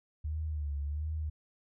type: tone with vibrato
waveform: sine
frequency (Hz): 74.7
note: D2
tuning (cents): +30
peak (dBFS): -32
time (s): 0.24-1.3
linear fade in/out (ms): 10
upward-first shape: sine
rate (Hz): 1.4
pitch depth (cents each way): 85
effects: none